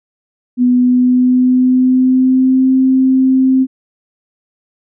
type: tone with pitch glide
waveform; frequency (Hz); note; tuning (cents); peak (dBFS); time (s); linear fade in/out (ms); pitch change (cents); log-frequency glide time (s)
sine; 247.7 to 261.7; B3 to C4; +5 to 0; -7; 0.57-3.67; 50; +95; 0.67-2.73
effects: none